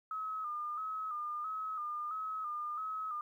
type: tone with vibrato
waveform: sine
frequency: 1244.5 Hz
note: D#6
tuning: in tune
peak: -36 dBFS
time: 0.11-3.21 s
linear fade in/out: 2 ms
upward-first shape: square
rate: 1.5 Hz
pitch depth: 51 cents each way
effects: 12-bit